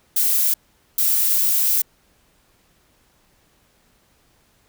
violet noise bursts at uneven times, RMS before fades -18 dBFS, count 2, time 0.16-0.54 / 0.98-1.82 s, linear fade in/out 5 ms, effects pink hiss -60 dBFS RMS until 4.68 s

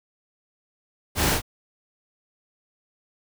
pink noise with echo, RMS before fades -23 dBFS, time 1.15-1.38 s, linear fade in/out 50 ms, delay 39 ms, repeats 1, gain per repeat -2 dB, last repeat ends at 1.419 s, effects none

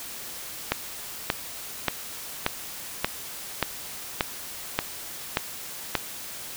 click train, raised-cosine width 0.3 ms, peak -5 dBFS, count 10, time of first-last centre 0.72-5.953 s, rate 1.72 Hz, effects white hiss -38 dBFS RMS until 6.56 s

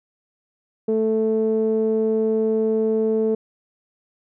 sawtooth tone with low-pass filter, 220 Hz, A3, in tune, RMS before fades -20 dBFS, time 0.88-3.35 s, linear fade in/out 5 ms, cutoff 460 Hz, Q 4.4, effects none

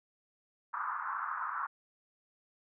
white band-pass noise, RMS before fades -37 dBFS, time 0.73-1.67 s, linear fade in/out 10 ms, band 1000 to 1400 Hz, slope 48 dB/octave, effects none

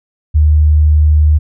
sine tone, 76 Hz, D#2, 40 cents flat, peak -5 dBFS, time 0.34-1.39 s, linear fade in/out 20 ms, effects none

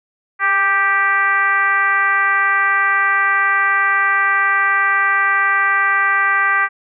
sine tone with frequency modulation, 1568 Hz, G6, in tune, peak -12 dBFS, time 0.39-6.69 s, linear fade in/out 50 ms, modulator 387 Hz, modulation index 1.4, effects none

